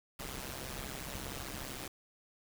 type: noise with amplitude modulation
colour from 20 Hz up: pink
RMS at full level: -39 dBFS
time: 0.19-1.88 s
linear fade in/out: 5 ms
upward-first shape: sine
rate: 133 Hz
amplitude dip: 80%
effects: none